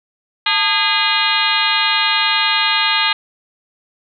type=harmonic tone with a mistuned harmonic; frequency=410 Hz; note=G#4; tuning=22 cents flat; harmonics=2 / 3 / 4 / 5 / 6 / 7 / 8 / 9 / 10; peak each=-22 / -22 / -22 / -22 / -22 / -22 / -22 / -22 / -22 dBFS; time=0.46-3.13 s; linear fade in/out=5 ms; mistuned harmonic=2; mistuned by=+140 cents; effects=none